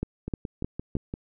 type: two click trains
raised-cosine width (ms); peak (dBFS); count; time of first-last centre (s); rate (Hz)
3; -15 / -19; 4 / 6; 0.03-0.953 / 0.28-1.139; 3.25 / 5.82
effects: none